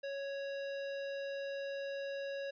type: tone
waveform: square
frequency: 554.4 Hz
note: C#5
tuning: in tune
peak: -39 dBFS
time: 0.03-2.51 s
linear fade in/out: 10 ms
effects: resampled to 11025 Hz